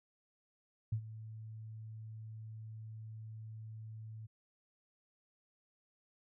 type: tone with ADSR envelope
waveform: sine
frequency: 110 Hz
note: A2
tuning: in tune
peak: -30 dBFS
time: 0.92-4.27 s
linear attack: 7 ms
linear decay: 79 ms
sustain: -15 dB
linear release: 16 ms
effects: none